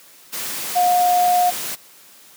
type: tone in noise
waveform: sine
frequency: 716 Hz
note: F5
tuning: 43 cents sharp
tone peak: -13 dBFS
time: 0.75-1.51 s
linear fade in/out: 20 ms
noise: white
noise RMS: -27 dBFS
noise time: 0.32-1.76 s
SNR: +11 dB
effects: white hiss -47 dBFS RMS until 2.36 s + high-pass 150 Hz 12 dB/octave